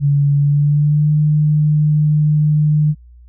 sine tone with pitch glide, 142.6 to 151.08 Hz, C#3 to D3, +49 to +49 cents, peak -10 dBFS, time 0-2.95 s, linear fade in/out 50 ms, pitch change +100 cents, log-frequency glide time 0.35-1.12 s, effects added 60 Hz sine -39 dBFS peak until 3.28 s

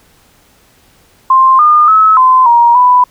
sine tone with pitch steps, 1051 / 1215 / 1292 / 1028 / 944 / 993 Hz, C6 / D#6 / E6 / C6 / A#5 / B5, +7 / -42 / -35 / -31 / +22 / +9 cents, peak -3 dBFS, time 1.3-3.04 s, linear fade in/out 5 ms, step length 290 ms, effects pink hiss -48 dBFS RMS until 3.1 s

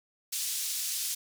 white band-pass noise, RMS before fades -33 dBFS, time 0.32-1.15 s, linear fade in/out 10 ms, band 4000 to 11000 Hz, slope 12 dB/octave, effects none

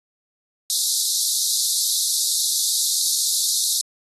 pink high-pass noise, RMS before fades -21 dBFS, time 0.7-3.81 s, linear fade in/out 0 ms, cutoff 3700 Hz, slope 96 dB/octave, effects AAC 32 kbps

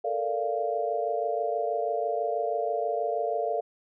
sine chord, Bb major seventh, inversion third, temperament equal with one note detuned, 440 / 466.2 / 587.3 / 693.2 Hz, A4 / Bb4 / D5 / F5, 0 / 0 / 0 / -13 cents, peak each -32 / -33 / -32 / -29 dBFS, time 0.04-3.61 s, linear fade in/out 10 ms, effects none

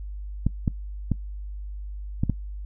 clicks, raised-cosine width 5 ms, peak -9 dBFS, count 5, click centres 0.466 / 0.678 / 1.117 / 2.235 / 2.297 s, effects noise-tail reverb RT60 0.1 s tail -21 dB re dry + added 50 Hz sine -32 dBFS peak until 2.65 s

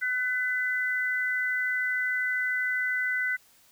sine tone pair together, 1502.1 / 2005 Hz, F#6 / B6, +26 / +26 cents, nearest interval perfect fourth, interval 500 cents, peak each -28 dBFS, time 0.01-3.37 s, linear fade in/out 20 ms, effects white hiss -60 dBFS RMS until 3.71 s

